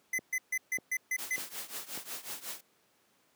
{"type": "tone bursts", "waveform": "square", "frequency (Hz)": 2030, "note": "B6", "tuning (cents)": 47, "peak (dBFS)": -30, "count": 7, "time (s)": [0.13, 1.362], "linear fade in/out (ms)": 5, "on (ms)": 56, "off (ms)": 140}
{"type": "click train", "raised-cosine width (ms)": 2, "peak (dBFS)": -30, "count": 4, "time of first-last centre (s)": [0.19, 1.976], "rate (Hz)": 1.68}
{"type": "noise with tremolo", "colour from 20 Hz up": "white", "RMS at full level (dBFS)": -38, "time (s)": [1.18, 2.61], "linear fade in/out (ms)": 10, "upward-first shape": "triangle", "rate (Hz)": 5.5, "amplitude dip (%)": 90}
{"effects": ["pink hiss -69 dBFS RMS until 3.35 s", "high-pass 200 Hz 12 dB/octave"]}